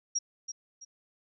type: tone with echo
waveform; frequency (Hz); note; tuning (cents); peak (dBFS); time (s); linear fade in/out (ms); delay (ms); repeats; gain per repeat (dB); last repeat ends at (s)
sine; 5650; F8; +19; -26; 0.15-0.19; 10; 330; 2; -9; 0.85
effects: none